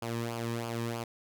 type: tone with flanger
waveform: sawtooth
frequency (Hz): 116.54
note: A#2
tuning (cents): 0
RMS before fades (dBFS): -35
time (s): 0.02-1.04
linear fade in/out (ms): 5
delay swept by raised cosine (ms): 0.51 to 1.45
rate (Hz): 3.1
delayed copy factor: -0.65
effects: none